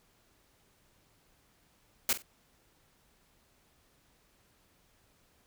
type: noise with echo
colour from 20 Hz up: white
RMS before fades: -27 dBFS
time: 2.09-2.13 s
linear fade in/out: 2 ms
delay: 46 ms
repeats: 2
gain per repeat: -13 dB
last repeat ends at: 2.222 s
effects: pink hiss -68 dBFS RMS until 5.46 s